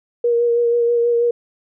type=tone with vibrato; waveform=sine; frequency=473.1 Hz; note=A#4; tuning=26 cents sharp; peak=-13 dBFS; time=0.24-1.31 s; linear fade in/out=5 ms; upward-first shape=sine; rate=6.2 Hz; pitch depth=19 cents each way; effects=none